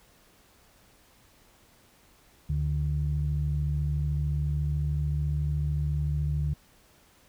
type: tone pair together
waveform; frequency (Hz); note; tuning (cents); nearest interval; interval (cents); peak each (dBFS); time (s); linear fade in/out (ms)
sine; 73.6 / 147.37; D2 / D3; +4 / +6; octave; 1202; -27; 2.49-6.54; 10
effects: tanh soft clip ceiling -18 dBFS + pink hiss -60 dBFS RMS until 7.28 s